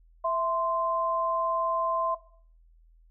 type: tone pair together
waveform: sine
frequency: 659.3 / 1040.8 Hz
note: E5 / C6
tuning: 0 / -9 cents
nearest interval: minor sixth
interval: 791 cents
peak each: -27 dBFS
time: 0.24-2.15 s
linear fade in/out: 10 ms
effects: noise-tail reverb RT60 0.5 s tail -17 dB re dry + added 41 Hz sine -55 dBFS peak until 3.1 s